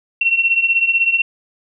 sine beating tone pair, 2708 / 2724 Hz, E7 / F7, +46 / -44 cents, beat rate 16 Hz, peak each -18 / -14 dBFS, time 0.21-1.22 s, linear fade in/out 5 ms, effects none

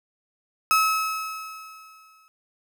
35% pulse tone with exponential decay, 1290 Hz, E6, 38 cents flat, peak -14 dBFS, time 0.71-2.28 s, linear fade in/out 0 ms, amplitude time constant 340 ms, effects none

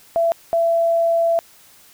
sine tone pair in turn, 670 / 670 Hz, E5 / E5, +28 / +28 cents, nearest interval unison, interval 0 cents, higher neither, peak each -14 dBFS, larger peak neither, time 0.16-0.32 / 0.53-1.39 s, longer second, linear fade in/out 0 ms, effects white hiss -49 dBFS RMS until 1.93 s

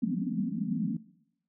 white band-pass noise, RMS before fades -31 dBFS, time 0.02-0.97 s, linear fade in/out 5 ms, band 160 to 270 Hz, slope 96 dB/octave, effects noise-tail reverb RT60 0.8 s tail -20 dB re dry

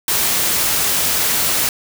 white noise, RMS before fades -17 dBFS, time 0.08-1.69 s, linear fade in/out 2 ms, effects none

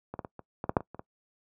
clicks, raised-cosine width 1 ms, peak -23 / -20 / -24 / -28 / -19 / -13 / -7 / -25 / -28 / -25 dBFS, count 10, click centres 0.14 / 0.192 / 0.248 / 0.393 / 0.641 / 0.694 / 0.768 / 0.806 / 0.946 / 0.994 s, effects noise-tail reverb RT60 0.1 s tail -21 dB re dry + high-pass 80 Hz 12 dB/octave

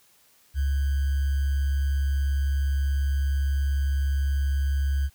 sine tone with sample-and-hold, 69.3 Hz, C#2, in tune, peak -21 dBFS, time 0.54-5.1 s, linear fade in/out 50 ms, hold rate 1575 Hz, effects white hiss -60 dBFS RMS until 5.14 s

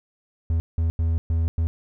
triangle tone bursts at uneven times, 81.9 Hz, E2, 11 cents flat, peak -17 dBFS, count 5, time 0.5-0.6 / 0.78-0.9 / 0.99-1.18 / 1.3-1.48 / 1.58-1.67 s, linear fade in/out 0 ms, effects none

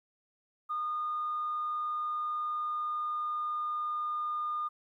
sine tone with pitch glide, 1223 to 1215.3 Hz, D#6 to D#6, -30 to -41 cents, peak -30 dBFS, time 0.69-4.69 s, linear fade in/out 20 ms, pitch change -11 cents, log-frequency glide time 1.12-4.5 s, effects tanh soft clip ceiling -26 dBFS + 12-bit

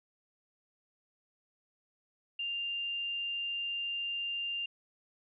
sine tone, 2794 Hz, F7, in tune, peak -33 dBFS, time 2.39-4.66 s, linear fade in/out 5 ms, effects none

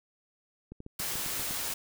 clicks, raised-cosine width 3 ms, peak -30 dBFS, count 8, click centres 0.72 / 0.804 / 0.864 / 1.001 / 1.156 / 1.262 / 1.396 / 1.509 s
white noise, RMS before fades -34 dBFS, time 0.99-1.74 s, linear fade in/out 5 ms
effects none

